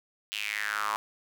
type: tone with high-pass filter sweep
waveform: square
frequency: 52.5 Hz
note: G#1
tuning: 19 cents sharp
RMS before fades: -32 dBFS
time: 0.32-0.96 s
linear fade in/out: 0 ms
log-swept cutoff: 3000 to 1000 Hz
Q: 5.5
effects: none